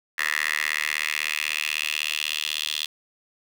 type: tone with high-pass filter sweep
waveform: 10% pulse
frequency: 76.2 Hz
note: D#2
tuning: 36 cents flat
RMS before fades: -27 dBFS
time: 0.18-2.86 s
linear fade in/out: 5 ms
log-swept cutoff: 1800 to 3300 Hz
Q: 3.9
effects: none